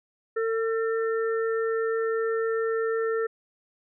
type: harmonic tone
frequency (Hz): 450.5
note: A4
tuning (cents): +41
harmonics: 1 / 3 / 4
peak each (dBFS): -24 / -34 / -36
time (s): 0.36-3.27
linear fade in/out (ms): 10
effects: none